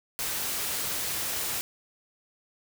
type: noise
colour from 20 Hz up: white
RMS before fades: -31 dBFS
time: 0.19-1.61 s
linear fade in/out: 0 ms
effects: none

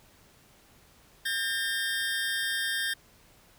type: tone pair together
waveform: 25% pulse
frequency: 1604 / 1814 Hz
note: G6 / A#6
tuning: +39 / -48 cents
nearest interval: major second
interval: 213 cents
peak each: -27 dBFS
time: 1.25-2.94 s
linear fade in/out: 10 ms
effects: pink hiss -59 dBFS RMS until 3.58 s

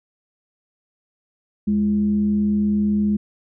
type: tone with frequency modulation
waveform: sine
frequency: 207.7 Hz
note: G#3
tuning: in tune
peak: -16 dBFS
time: 1.67-3.17 s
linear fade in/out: 10 ms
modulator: 130 Hz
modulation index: 0.32
effects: none

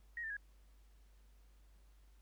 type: tone with pitch steps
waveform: sine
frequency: 1883 / 1786 / 1661 Hz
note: A#6 / A6 / G#6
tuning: +17 / +25 / 0 cents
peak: -40 dBFS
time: 0.17-0.368 s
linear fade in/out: 2 ms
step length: 66 ms
effects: added 50 Hz sine -61 dBFS peak until 2.21 s + pink hiss -75 dBFS RMS until 2.21 s

